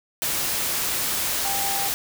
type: tone in noise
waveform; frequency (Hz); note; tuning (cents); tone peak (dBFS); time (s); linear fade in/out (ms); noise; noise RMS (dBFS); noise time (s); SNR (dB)
sine; 793; G5; +20; -29; 1.45-1.88; 0; white; -25; 0.22-1.94; -7
effects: none